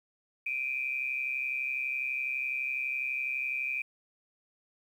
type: tone pair together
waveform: sine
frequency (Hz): 2357 / 2489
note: D7 / D#7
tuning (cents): +6 / 0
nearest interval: minor second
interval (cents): 94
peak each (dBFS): -33 / -33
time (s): 0.46-3.82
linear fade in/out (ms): 5
effects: 10-bit